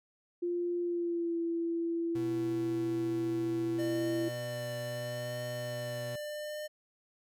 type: tone with pitch glide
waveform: sine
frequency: 349.2 to 335.7 Hz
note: F4 to E4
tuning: 0 to +32 cents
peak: -30 dBFS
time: 0.42-4.29 s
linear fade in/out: 10 ms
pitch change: -68 cents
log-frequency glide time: 0.81-1.39 s
type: tone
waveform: 40% pulse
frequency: 123.47 Hz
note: B2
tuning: in tune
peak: -39 dBFS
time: 2.15-6.16 s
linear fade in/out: 5 ms
type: tone with vibrato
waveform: square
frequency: 600 Hz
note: D5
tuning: 37 cents sharp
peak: -38 dBFS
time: 3.78-6.68 s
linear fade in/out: 20 ms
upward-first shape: triangle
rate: 0.76 Hz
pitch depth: 21 cents each way
effects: none